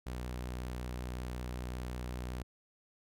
sawtooth tone with vibrato, 61.74 Hz, B1, in tune, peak -34 dBFS, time 0.06-2.43 s, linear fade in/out 10 ms, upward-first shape sine, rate 5.4 Hz, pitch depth 9 cents each way, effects none

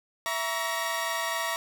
sawtooth tone cluster, 663 / 949 / 1127 / 1874 Hz, E5 / A#5 / C#6 / A#6, +10 / +31 / +28 / +9 cents, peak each -30 dBFS, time 0.26-1.56 s, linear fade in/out 0 ms, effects none

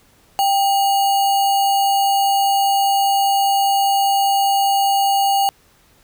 sine tone with sample-and-hold, 790 Hz, G5, 13 cents sharp, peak -13 dBFS, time 0.39-5.49 s, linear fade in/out 0 ms, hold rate 3675 Hz, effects pink hiss -54 dBFS RMS until 6.03 s

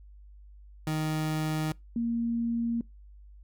30% pulse / sine tone pair in turn, 155.56 / 233.1 Hz, D#3 / A#3, 0 / 0 cents, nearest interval perfect fifth, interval 700 cents, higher second, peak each -25 / -26 dBFS, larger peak first, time 0.87-1.72 / 1.96-2.81 s, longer neither, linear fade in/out 2 ms, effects noise-tail reverb RT60 0.2 s tail -24 dB re dry + added 50 Hz sine -48 dBFS peak until 3.43 s

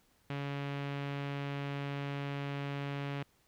sawtooth tone with low-pass filter, 141.1 Hz, C#3, 31 cents sharp, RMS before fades -38 dBFS, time 0.3-3.23 s, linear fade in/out 2 ms, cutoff 2800 Hz, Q 1.7, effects pink hiss -70 dBFS RMS until 3.47 s

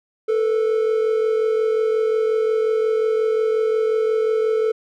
triangle tone pair together, 440 / 485.6 Hz, A4 / B4, 0 / -29 cents, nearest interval major second, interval 171 cents, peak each -15 / -23 dBFS, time 0.28-4.72 s, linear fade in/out 10 ms, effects none

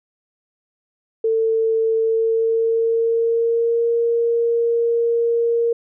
sine tone with pitch glide, 447.7 to 466.4 Hz, A4 to A#4, +30 to +1 cents, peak -15 dBFS, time 1.24-5.73 s, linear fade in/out 5 ms, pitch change +71 cents, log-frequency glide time 2.01-3.88 s, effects none

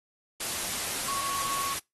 sine tone in noise, 1110 Hz, C#6, 2 cents sharp, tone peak -31 dBFS, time 1.08-1.74 s, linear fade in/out 5 ms, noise white, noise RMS -32 dBFS, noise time 0.4-1.79 s, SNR -2 dB, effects noise-tail reverb RT60 0.2 s tail -25 dB re dry + AAC 32 kbps

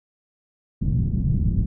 white low-pass noise, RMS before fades -21 dBFS, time 0.81-1.66 s, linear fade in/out 10 ms, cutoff 170 Hz, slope 24 dB/octave, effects none

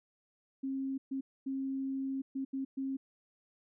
sine tone bursts at uneven times, 268.7 Hz, C4, 46 cents sharp, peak -33 dBFS, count 6, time 0.63-0.98 / 1.11-1.21 / 1.46-2.22 / 2.35-2.45 / 2.53-2.65 / 2.77-2.97 s, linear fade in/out 10 ms, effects none

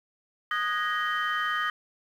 sine tone cluster, 1238 / 1476 / 1658 / 1878 / 3087 Hz, D#6 / F#6 / G#6 / A#6 / G7, -9 / -5 / -3 / +12 / -27 cents, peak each -28 / -35 / -33 / -30 / -36 dBFS, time 0.51-1.7 s, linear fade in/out 2 ms, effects tanh soft clip ceiling -18 dBFS + 9-bit

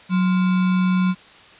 sine tone with sample-and-hold, 184.1 Hz, F#3, 8 cents flat, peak -15 dBFS, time 0.09-1.15 s, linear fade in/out 50 ms, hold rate 1225 Hz, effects white hiss -46 dBFS RMS until 1.59 s + resampled to 8000 Hz

